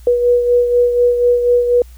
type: beating tone pair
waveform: sine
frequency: 485.2 / 489.3 Hz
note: B4 / B4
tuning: -31 / -16 cents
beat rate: 4.1 Hz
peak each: -10 / -19 dBFS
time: 0.07-1.82 s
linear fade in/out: 2 ms
effects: added 60 Hz sine -35 dBFS peak until 1.97 s + white hiss -50 dBFS RMS until 1.97 s